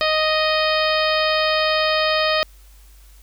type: harmonic tone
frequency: 622.3 Hz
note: D#5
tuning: in tune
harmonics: 1 / 2 / 3 / 4 / 5 / 6 / 7 / 8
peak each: -20 / -23 / -25 / -26 / -27 / -28 / -28 / -29 dBFS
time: 0.01-2.43 s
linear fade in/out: 0 ms
effects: added 50 Hz sine -44 dBFS peak until 3.22 s + white hiss -54 dBFS RMS until 3.22 s